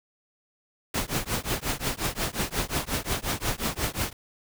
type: noise with tremolo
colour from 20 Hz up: pink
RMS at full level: -25 dBFS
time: 0.94-4.13 s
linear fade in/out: 5 ms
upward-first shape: triangle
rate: 5.6 Hz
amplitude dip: 100%
effects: none